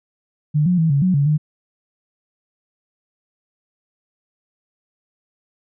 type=tone with pitch steps; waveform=sine; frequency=150 / 179.3 / 161.9 / 140.4 / 184.4 / 142 / 151.6 Hz; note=D3 / F3 / E3 / C#3 / F#3 / C#3 / D#3; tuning=+37 / +46 / -31 / +22 / -6 / +42 / -45 cents; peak=-13 dBFS; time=0.54-1.38 s; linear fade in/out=20 ms; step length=120 ms; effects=none